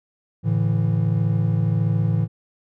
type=chord; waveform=triangle; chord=A suspended fourth; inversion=none; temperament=equal with one note detuned; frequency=110 / 143.23 / 164.81 Hz; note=A2 / D3 / E3; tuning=0 / -43 / 0 cents; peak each=-18 / -23 / -20 dBFS; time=0.43-2.28 s; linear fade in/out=50 ms; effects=none